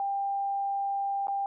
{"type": "tone with dropouts", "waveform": "sine", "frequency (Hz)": 794, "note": "G5", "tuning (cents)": 22, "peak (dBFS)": -27, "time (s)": [0, 1.46], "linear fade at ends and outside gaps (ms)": 1, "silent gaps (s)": [1.271, 1.282], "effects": []}